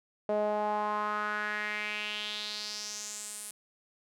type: tone with band-pass filter sweep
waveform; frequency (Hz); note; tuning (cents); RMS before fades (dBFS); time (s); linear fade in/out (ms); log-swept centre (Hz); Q
sawtooth; 210; G#3; +19; -34; 0.29-3.51; 2; 580 to 10000; 3.8
effects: none